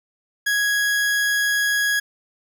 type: tone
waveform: 40% pulse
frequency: 1661.2 Hz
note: G#6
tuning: in tune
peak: -17 dBFS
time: 0.46-2 s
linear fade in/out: 10 ms
effects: none